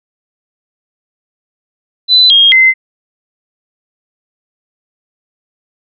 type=tone with pitch steps; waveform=sine; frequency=4006 / 3245 / 2064 Hz; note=B7 / G#7 / C7; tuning=+24 / -41 / -24 cents; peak=-3 dBFS; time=2.08-2.74 s; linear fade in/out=50 ms; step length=220 ms; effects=none